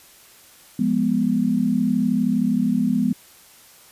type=chord; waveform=sine; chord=F diminished; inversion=none; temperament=equal; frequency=174.61 / 207.7 / 246.9 Hz; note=F3 / Ab3 / Cb4; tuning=0 / 0 / 0 cents; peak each=-25 / -21 / -20 dBFS; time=0.79-3.13 s; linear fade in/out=5 ms; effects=white hiss -49 dBFS RMS until 3.91 s + resampled to 32000 Hz